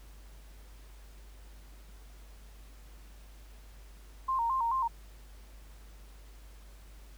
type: tone with vibrato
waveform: sine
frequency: 987.8 Hz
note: B5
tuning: in tune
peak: -27 dBFS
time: 4.28-4.88 s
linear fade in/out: 10 ms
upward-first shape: square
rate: 4.6 Hz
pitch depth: 110 cents each way
effects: added 50 Hz sine -49 dBFS peak until 7.17 s + pink hiss -60 dBFS RMS until 7.17 s